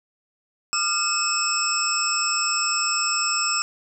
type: tone cluster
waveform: sine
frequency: 1200 / 1384 / 2586 / 5320 / 7670 Hz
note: D6 / F6 / E7 / E8 / A#8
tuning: +37 / -16 / -34 / +15 / +48 cents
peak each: -28 / -29 / -28 / -25 / -26 dBFS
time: 0.73-3.62 s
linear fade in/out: 0 ms
effects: 9-bit